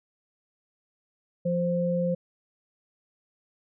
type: tone pair together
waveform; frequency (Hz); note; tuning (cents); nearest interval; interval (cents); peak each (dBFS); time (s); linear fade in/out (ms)
sine; 174.63 / 523.3; F3 / C5; 0 / 0; octave + perfect fifth; 1900; -26; 1.45-2.15; 10
effects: none